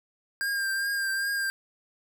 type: tone with vibrato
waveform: square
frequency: 1599 Hz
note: G6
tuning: 34 cents sharp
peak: -27 dBFS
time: 0.41-1.5 s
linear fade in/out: 0 ms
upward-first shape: triangle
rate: 2.5 Hz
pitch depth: 32 cents each way
effects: none